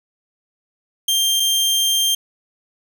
sawtooth tone pair in turn, 3177 / 3177 Hz, G7 / G7, +23 / +23 cents, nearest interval unison, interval 0 cents, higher neither, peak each -12 dBFS, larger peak neither, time 1.08-1.4 / 1.4-2.15 s, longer second, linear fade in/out 5 ms, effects none

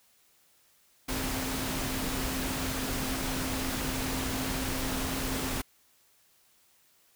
sine tone in noise, 261.6 Hz, C4, in tune, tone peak -36 dBFS, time 1.08-5.62 s, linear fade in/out 10 ms, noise pink, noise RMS -33 dBFS, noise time 1.08-5.62 s, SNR -6 dB, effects white hiss -65 dBFS RMS until 7.15 s

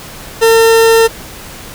40% pulse tone, 453.3 Hz, A#4, 48 cents flat, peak -4 dBFS, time 0.41-1.08 s, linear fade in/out 20 ms, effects pink hiss -30 dBFS RMS until 1.74 s

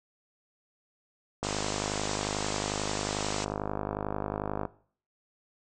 click train, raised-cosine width 1 ms, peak -17 dBFS, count 166, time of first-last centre 1.43-4.653 s, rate 51.2 Hz
white band-pass noise, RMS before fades -37 dBFS, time 1.43-3.45 s, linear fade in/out 10 ms, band 580 to 8100 Hz, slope 96 dB/octave
effects noise-tail reverb RT60 0.5 s tail -19 dB re dry

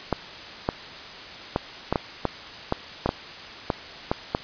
clicks, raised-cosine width 1 ms, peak -7 dBFS, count 12, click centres 0.127 / 0.689 / 1.561 / 1.926 / 1.958 / 2.253 / 2.724 / 3.06 / 3.091 / 3.702 / 4.115 / 4.349 s, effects white hiss -39 dBFS RMS until 4.43 s + resampled to 11025 Hz

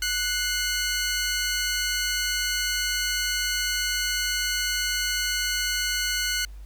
15% pulse tone pair together, 1480 / 2114 Hz, F#6 / C7, 0 / +17 cents, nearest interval tritone, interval 617 cents, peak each -19 / -23 dBFS, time 0.02-6.45 s, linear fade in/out 2 ms, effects added 50 Hz sine -38 dBFS peak until 6.65 s + pink hiss -59 dBFS RMS until 6.65 s

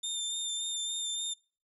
25% pulse tone with vibrato, 3605 Hz, A7, 41 cents sharp, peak -28 dBFS, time 0.03-1.34 s, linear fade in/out 10 ms, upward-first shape sine, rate 3.5 Hz, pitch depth 18 cents each way, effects noise-tail reverb RT60 0.4 s tail -26 dB re dry + resampled to 32000 Hz

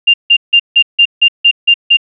sine tone bursts, 2794 Hz, F7, in tune, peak -3 dBFS, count 9, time 0.07-1.971 s, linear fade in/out 10 ms, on 69 ms, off 160 ms, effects none

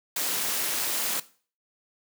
white noise with amplitude modulation, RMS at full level -25 dBFS, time 0.16-1.2 s, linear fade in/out 5 ms, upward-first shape sine, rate 272 Hz, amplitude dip 70%, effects noise-tail reverb RT60 0.4 s tail -17 dB re dry + high-pass 200 Hz 12 dB/octave

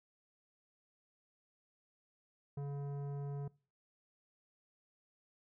sine tone with tanh clipping, 141.7 Hz, C#3, 38 cents sharp, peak -40 dBFS, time 2.57-3.48 s, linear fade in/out 5 ms, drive 13 dB, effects noise-tail reverb RT60 0.4 s tail -23 dB re dry

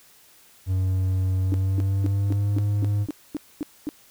triangle tone with pitch glide, 93.6 to 102.66 Hz, F#2 to G#2, +20 to -20 cents, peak -18 dBFS, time 0.66-3.07 s, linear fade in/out 50 ms, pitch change +160 cents, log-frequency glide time 1.42-2.59 s
sine tone bursts, 297 Hz, D4, 20 cents sharp, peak -24 dBFS, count 10, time 1.52-3.89 s, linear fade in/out 0 ms, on 21 ms, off 240 ms
effects white hiss -54 dBFS RMS until 4.1 s

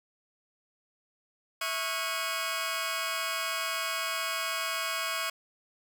20% pulse tone cluster, 657 / 1106 / 1447 / 1621 / 2508 Hz, E5 / C#6 / F#6 / G#6 / D#7, -6 / -4 / -39 / -42 / +13 cents, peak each -33 / -29 / -33 / -35 / -33 dBFS, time 1.61-5.3 s, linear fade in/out 5 ms, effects none

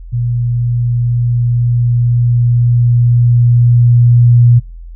sine tone with level ramp, 120 Hz, B2, 49 cents flat, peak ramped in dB -12 to -3 dBFS, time 0.12-4.6 s, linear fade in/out 20 ms, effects noise-tail reverb RT60 0.3 s tail -24 dB re dry + added 42 Hz sine -27 dBFS peak until 4.95 s

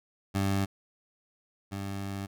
20% pulse tone pair in turn, 98 / 98.57 Hz, G2 / G2, 0 / +10 cents, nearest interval unison, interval 10 cents, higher second, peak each -21 / -29 dBFS, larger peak first, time 0.34-0.66 / 1.71-2.27 s, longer second, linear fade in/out 20 ms, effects none

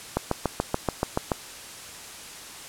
click train, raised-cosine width 1 ms, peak -8 dBFS, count 9, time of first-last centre 0.17-1.318 s, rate 6.97 Hz, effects white hiss -41 dBFS RMS until 2.68 s + low-pass 10000 Hz 12 dB/octave

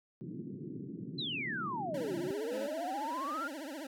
pink band-pass noise, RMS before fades -43 dBFS, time 0.21-2.31 s, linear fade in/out 0 ms, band 130 to 370 Hz, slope 48 dB/octave
sine exponential two-way sweep, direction down then up, 4150 to 329.6 to 1446 Hz, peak -35 dBFS, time 1.18-3.48 s, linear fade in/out 10 ms, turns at 2.17 s
25% pulse tone with vibrato, 293.7 Hz, D4, in tune, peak -37 dBFS, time 1.94-3.87 s, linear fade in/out 5 ms, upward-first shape triangle, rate 15 Hz, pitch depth 230 cents each way
20% pulse tone, 215.8 Hz, A3, 33 cents flat, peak -37 dBFS, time 2.51-2.68 s, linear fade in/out 20 ms
effects none

